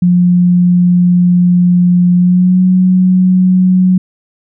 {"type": "tone with pitch glide", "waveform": "sine", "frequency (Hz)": [177.6, 184.29], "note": ["F3", "F#3"], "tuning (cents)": [29, -7], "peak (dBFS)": -5, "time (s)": [0.02, 3.98], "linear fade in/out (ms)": 5, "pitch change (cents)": 64, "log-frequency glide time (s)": [2.15, 2.62], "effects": []}